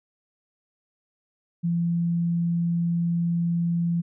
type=tone; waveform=sine; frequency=170.3 Hz; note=F3; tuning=43 cents flat; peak=-21 dBFS; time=1.63-4.02 s; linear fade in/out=20 ms; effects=none